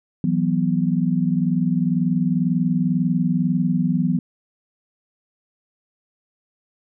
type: chord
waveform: sine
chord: E suspended second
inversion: none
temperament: equal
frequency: 164.81 / 185 / 246.9 Hz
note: E3 / F#3 / B3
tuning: 0 / 0 / 0 cents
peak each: -21 / -21 / -22 dBFS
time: 0.24-4.19 s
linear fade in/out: 2 ms
effects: none